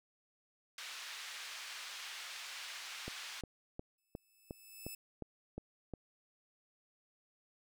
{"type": "band-pass noise", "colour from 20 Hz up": "white", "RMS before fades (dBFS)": -47, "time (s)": [0.78, 3.41], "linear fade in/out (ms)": 2, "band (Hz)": [1300, 4200], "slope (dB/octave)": 12}
{"type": "click train", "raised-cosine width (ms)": 2, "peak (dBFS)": -29, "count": 9, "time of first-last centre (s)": [3.08, 5.937], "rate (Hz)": 2.8}
{"type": "tone with exponential growth", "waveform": "5% pulse", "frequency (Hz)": 2616, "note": "E7", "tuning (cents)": -14, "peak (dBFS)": -35, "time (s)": [3.98, 4.95], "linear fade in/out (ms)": 5, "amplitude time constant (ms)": 210}
{"effects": []}